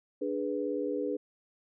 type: chord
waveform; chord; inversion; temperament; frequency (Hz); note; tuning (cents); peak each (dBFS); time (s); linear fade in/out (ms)
sine; G# diminished; second; equal; 293.7 / 415.3 / 493.9; D4 / G#4 / B4; 0 / 0 / 0; -34; 0.21-1.17; 10
effects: none